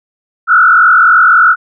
sine tone with frequency modulation, 1392 Hz, F6, 6 cents flat, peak -3 dBFS, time 0.47-1.56 s, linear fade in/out 50 ms, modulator 43.4 Hz, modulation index 2.1, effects none

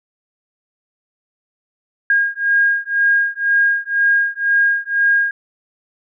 sine beating tone pair, 1624 / 1626 Hz, G#6 / G#6, -39 / -37 cents, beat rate 2 Hz, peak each -16 / -16 dBFS, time 2.1-5.31 s, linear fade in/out 2 ms, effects none

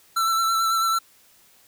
square tone with vibrato, 1337 Hz, E6, 24 cents sharp, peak -20 dBFS, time 0.16-0.99 s, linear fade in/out 10 ms, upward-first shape sine, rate 9.1 Hz, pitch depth 24 cents each way, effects white hiss -56 dBFS RMS until 1.67 s

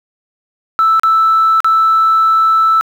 sine tone with dropouts, 1318.5 Hz, E6, in tune, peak -6 dBFS, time 0.79-2.81 s, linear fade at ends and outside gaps 0 ms, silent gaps 0.996-1.034 / 1.604-1.645 s, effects tanh soft clip ceiling -4 dBFS + 7-bit

